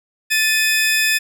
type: tone pair together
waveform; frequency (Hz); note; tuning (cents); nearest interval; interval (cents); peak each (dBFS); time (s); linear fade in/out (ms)
sawtooth; 1756.2 / 2514; A6 / D#7; -4 / +17; tritone; 621; -14; 0.3-1.19; 20
effects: none